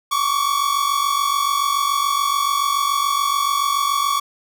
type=tone pair together; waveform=45% pulse; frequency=1108 / 1155 Hz; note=C#6 / D6; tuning=-1 / -29 cents; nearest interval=minor second; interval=72 cents; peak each=-20 dBFS; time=0.11-4.2 s; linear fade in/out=10 ms; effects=none